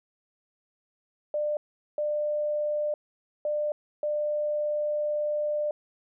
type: tone bursts at uneven times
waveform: sine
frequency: 597 Hz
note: D5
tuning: 28 cents sharp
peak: -25 dBFS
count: 4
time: 1.34-1.57 / 1.98-2.94 / 3.45-3.72 / 4.03-5.71 s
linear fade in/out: 2 ms
effects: none